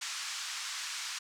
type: band-pass noise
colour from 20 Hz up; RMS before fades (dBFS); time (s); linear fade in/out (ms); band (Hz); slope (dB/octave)
white; -39; 0.01-1.19; 10; 1100 to 7100; 24
effects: none